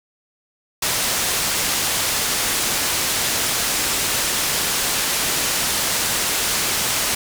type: low-pass noise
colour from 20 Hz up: white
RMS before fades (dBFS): -21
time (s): 0.82-7.15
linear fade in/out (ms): 5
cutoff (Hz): 10000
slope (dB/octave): 12
effects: none